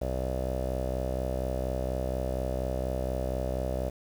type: tone with low-pass filter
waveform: sawtooth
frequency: 64.2 Hz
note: C2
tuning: 32 cents flat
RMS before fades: -31 dBFS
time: 0.01-3.9 s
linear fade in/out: 10 ms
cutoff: 600 Hz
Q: 6.5
effects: 8-bit